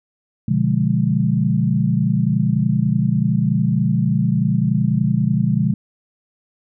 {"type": "chord", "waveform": "sine", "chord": "B diminished seventh", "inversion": "none", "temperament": "equal with one note detuned", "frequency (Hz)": [123.47, 146.83, 177.05, 207.7], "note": ["B2", "D3", "F3", "Ab3"], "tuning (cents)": [0, 0, 24, 0], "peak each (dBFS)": -20, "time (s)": [0.48, 5.74], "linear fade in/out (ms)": 5, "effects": []}